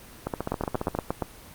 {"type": "two click trains", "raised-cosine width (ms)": 1, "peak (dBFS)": [-11, -13], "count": [7, 11], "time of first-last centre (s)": [[0.52, 1.223], [0.27, 0.95]], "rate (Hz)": [8.54, 14.7], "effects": ["pink hiss -47 dBFS RMS until 1.54 s", "Opus 24 kbps"]}